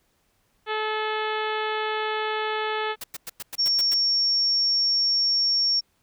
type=harmonic tone; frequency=432.1 Hz; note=A4; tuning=31 cents flat; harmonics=1 / 2 / 3 / 4 / 5 / 6 / 7 / 8 / 9 / 10; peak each=-29 / -30 / -32 / -33 / -37 / -38 / -39 / -38 / -47 / -49 dBFS; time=0.66-2.96 s; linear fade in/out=50 ms
type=noise bursts; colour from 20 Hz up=white; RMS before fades=-34 dBFS; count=8; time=3.01-3.942 s; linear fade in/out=5 ms; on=29 ms; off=100 ms
type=tone; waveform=sine; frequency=5500 Hz; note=F8; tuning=27 cents flat; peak=-19 dBFS; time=3.58-5.81 s; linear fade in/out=20 ms
effects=pink hiss -68 dBFS RMS until 6.02 s